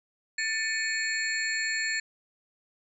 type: tone cluster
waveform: sine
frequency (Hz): 1774 / 2245 / 2501 / 4309 / 7320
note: A6 / C#7 / D#7 / C#8 / A#8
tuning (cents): +14 / +21 / +8 / -50 / -32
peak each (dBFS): -29 / -35 / -38 / -35 / -37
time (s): 0.38-2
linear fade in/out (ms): 5
effects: none